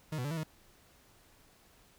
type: tone with pitch steps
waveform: 40% pulse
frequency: 155.4 / 124.1 / 145.2 / 164.3 / 156.2 Hz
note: D#3 / B2 / D3 / E3 / D#3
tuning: -2 / +9 / -19 / -5 / +7 cents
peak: -33 dBFS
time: 0.12-0.435 s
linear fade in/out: 5 ms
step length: 63 ms
effects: pink hiss -63 dBFS RMS until 1.98 s